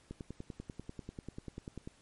click train, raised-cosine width 3 ms, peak -29 dBFS, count 19, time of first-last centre 0.11-1.875 s, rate 10.2 Hz, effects pink hiss -65 dBFS RMS until 2.01 s + MP3 48 kbps

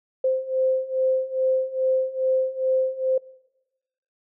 sine beating tone pair, 520 / 522.4 Hz, C5 / C5, -11 / -3 cents, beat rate 2.4 Hz, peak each -25 / -22 dBFS, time 0.24-3.18 s, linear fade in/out 5 ms, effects noise-tail reverb RT60 1.0 s tail -23 dB re dry

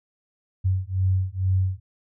sine beating tone pair, 92.9 / 95.1 Hz, F#2 / F#2, +7 / +48 cents, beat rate 2.2 Hz, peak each -23 dBFS, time 0.64-1.8 s, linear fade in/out 20 ms, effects none

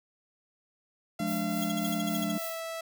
sawtooth tone with pitch glide, 682 to 656.5 Hz, F5 to E5, -41 to -7 cents, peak -31 dBFS, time 1.19-2.81 s, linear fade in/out 5 ms, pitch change -66 cents, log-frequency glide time 2.06-2.51 s
triangle chord, D diminished, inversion first, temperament just, 176.2 / 211.4 / 293.7 Hz, F3 / Ab3 / D4, +16 / +31 / 0 cents, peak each -33 / -30 / -33 dBFS, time 1.2-2.38 s, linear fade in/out 2 ms
violet noise with tremolo, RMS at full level -38 dBFS, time 1.26-2.61 s, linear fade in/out 20 ms, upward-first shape triangle, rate 3.6 Hz, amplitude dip 80%
sawtooth tone bursts, 3322 Hz, G#7, in tune, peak -31 dBFS, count 10, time 1.62-2.318 s, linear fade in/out 5 ms, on 23 ms, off 52 ms
effects none

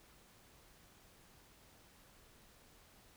silence, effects pink hiss -64 dBFS RMS until 3.16 s

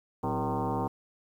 sine tone with frequency modulation, 329 Hz, E4, 3 cents flat, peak -27 dBFS, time 0.23-0.88 s, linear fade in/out 10 ms, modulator 147 Hz, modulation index 4.8, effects 10-bit

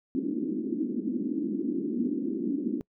pink band-pass noise, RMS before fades -30 dBFS, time 0.15-2.81 s, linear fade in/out 0 ms, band 220 to 340 Hz, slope 48 dB/octave, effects noise-tail reverb RT60 0.1 s tail -25 dB re dry

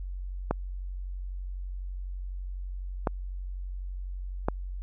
clicks, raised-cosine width 1 ms, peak -11 dBFS, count 3, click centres 0.51 / 3.072 / 4.485 s, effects added 46 Hz sine -33 dBFS peak until 4.82 s

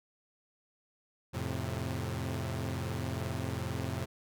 sawtooth chord, F major, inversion none, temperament equal with one note detuned, 87.31 / 110 / 132.26 Hz, F2 / A2 / C3, 0 / 0 / +19 cents, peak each -34 dBFS, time 1.33-4.06 s, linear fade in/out 20 ms, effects none

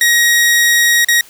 sawtooth tone with dropouts, 1890 Hz, A#6, 23 cents sharp, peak -5 dBFS, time 0.01-1.21 s, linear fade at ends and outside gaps 2 ms, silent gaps 1.047-1.085 s, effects white hiss -42 dBFS RMS until 1.29 s

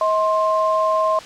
sine tone pair together, 637 / 1054.1 Hz, D#5 / C6, +41 / +13 cents, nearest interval major sixth, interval 872 cents, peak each -18 dBFS, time 0.01-1.19 s, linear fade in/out 2 ms, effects white hiss -37 dBFS RMS until 1.25 s + low-pass 5000 Hz 12 dB/octave

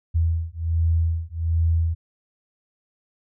sine beating tone pair, 81.9 / 83.2 Hz, E2 / E2, -11 / +17 cents, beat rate 1.3 Hz, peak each -22 dBFS, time 0.14-1.95 s, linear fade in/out 20 ms, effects none

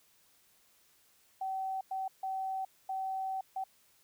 sine tone bursts at uneven times, 765 Hz, G5, 42 cents flat, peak -33 dBFS, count 5, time 1.41-1.81 / 1.91-2.08 / 2.23-2.65 / 2.89-3.41 / 3.56-3.64 s, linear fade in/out 5 ms, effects white hiss -67 dBFS RMS until 4.03 s

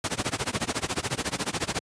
pink noise with tremolo, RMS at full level -25 dBFS, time 0.04-1.79 s, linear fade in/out 2 ms, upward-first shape sine, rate 14 Hz, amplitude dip 95%, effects high-pass 100 Hz 12 dB/octave + resampled to 22050 Hz

